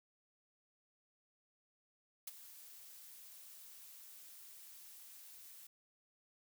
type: noise with ADSR envelope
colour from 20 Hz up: blue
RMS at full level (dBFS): -42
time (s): 2.27-5.67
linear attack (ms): 6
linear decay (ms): 23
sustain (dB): -14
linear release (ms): 4
effects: none